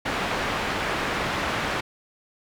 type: low-pass noise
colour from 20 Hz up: white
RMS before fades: -27 dBFS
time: 0.05-1.81 s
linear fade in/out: 10 ms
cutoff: 1900 Hz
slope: 12 dB/octave
effects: none